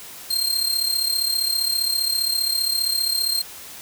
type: tone with amplitude modulation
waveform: sawtooth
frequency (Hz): 4186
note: C8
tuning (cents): 0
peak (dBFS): -14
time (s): 0.3-3.42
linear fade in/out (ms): 10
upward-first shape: sine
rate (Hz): 35.1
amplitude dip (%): 65
effects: white hiss -39 dBFS RMS until 3.81 s